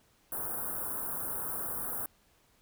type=band-stop noise; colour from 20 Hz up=white; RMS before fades=-36 dBFS; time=0.32-2.06 s; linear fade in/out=2 ms; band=1500 to 9700 Hz; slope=48 dB/octave; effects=pink hiss -67 dBFS RMS until 2.61 s